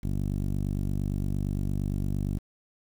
10% pulse tone with low-pass filter, 48.72 Hz, G1, 10 cents flat, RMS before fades -29 dBFS, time 0.03-2.39 s, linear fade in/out 10 ms, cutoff 240 Hz, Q 0.66, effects 8-bit

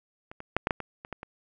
clicks, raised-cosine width 0.5 ms, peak -27 / -25 / -8 / -9 / -10 / -20 / -25 / -20 / -24 dBFS, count 9, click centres 0.315 / 0.404 / 0.566 / 0.671 / 0.708 / 0.803 / 1.049 / 1.127 / 1.231 s, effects none

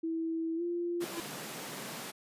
sine tone with pitch glide, 326.7 to 346.1 Hz, E4 to F4, -15 to -16 cents, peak -31 dBFS, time 0.03-1.05 s, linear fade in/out 10 ms, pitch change +99 cents, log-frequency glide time 0.56-0.62 s
pink high-pass noise, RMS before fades -42 dBFS, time 1-2.12 s, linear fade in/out 20 ms, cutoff 140 Hz, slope 48 dB/octave
square tone with exponential growth, 338.7 Hz, E4, 47 cents sharp, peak -34 dBFS, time 1-1.2 s, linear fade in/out 1 ms, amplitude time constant 42 ms
effects resampled to 32000 Hz

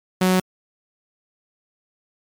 sawtooth tone, 185 Hz, F#3, in tune, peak -11 dBFS, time 0.21-0.4 s, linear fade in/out 5 ms, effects MP3 96 kbps

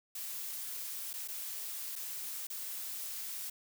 blue noise with dropouts, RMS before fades -41 dBFS, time 0.15-3.5 s, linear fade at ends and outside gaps 5 ms, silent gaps 1.132-1.137 / 1.277-1.284 / 1.956-1.96 / 2.47-2.5 s, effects none

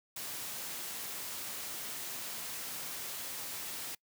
white noise, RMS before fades -41 dBFS, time 0.16-3.95 s, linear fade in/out 5 ms, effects noise-tail reverb RT60 0.1 s tail -24 dB re dry + high-pass 100 Hz 12 dB/octave

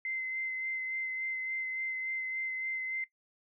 sine tone with vibrato, 2066 Hz, C7, 22 cents flat, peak -33 dBFS, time 0.05-3.04 s, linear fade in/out 2 ms, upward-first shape sine, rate 3.5 Hz, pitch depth 13 cents each way, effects noise-tail reverb RT60 0.1 s tail -17 dB re dry

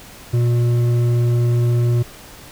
sine tone with hard clipping, 119.8 Hz, A#2, 48 cents sharp, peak -15 dBFS, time 0.33-2.03 s, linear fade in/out 10 ms, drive 7 dB, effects pink hiss -40 dBFS RMS until 2.51 s

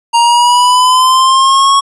square linear sweep, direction up, 932.3 to 1108.7 Hz, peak -6 dBFS, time 0.13-1.81 s, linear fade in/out 20 ms, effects resampled to 24000 Hz

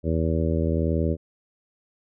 harmonic tone, 81.1 Hz, E2, 28 cents flat, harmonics 1 / 2 / 3 / 4 / 5 / 6 / 7, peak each -24 / -27 / -29 / -30 / -31 / -32 / -32 dBFS, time 0.03-1.17 s, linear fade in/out 50 ms, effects none

